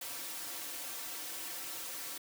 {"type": "noise with comb filter", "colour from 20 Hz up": "white", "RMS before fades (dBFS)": -42, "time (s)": [0.01, 2.18], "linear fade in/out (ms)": 5, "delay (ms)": 4.8, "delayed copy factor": -0.95, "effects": ["high-pass 200 Hz 12 dB/octave"]}